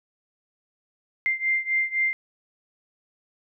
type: beating tone pair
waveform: sine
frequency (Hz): 2093 / 2096.9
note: C7 / C7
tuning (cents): 0 / +3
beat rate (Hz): 3.9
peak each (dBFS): -24 / -26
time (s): 1.26-2.13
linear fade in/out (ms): 0
effects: none